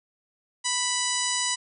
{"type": "harmonic tone", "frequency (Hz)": 987.8, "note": "B5", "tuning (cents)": 0, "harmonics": [1, 2, 3, 4, 5, 6, 7, 8, 9], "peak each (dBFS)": [-33, -33, -33, -33, -33, -33, -33, -33, -33], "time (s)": [0.64, 1.56], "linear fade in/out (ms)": 20, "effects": []}